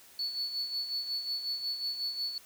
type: tone with tremolo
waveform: sine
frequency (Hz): 4435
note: C#8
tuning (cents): 0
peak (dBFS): -28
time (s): 0.19-2.38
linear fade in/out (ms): 2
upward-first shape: sine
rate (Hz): 5.5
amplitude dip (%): 65
effects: tanh soft clip ceiling -28 dBFS + white hiss -56 dBFS RMS until 2.45 s